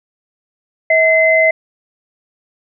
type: tone pair together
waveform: sine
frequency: 643 / 2055 Hz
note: E5 / C7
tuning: -43 / -32 cents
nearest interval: octave + minor sixth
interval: 2011 cents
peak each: -11 dBFS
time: 0.9-1.51 s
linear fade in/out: 5 ms
effects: none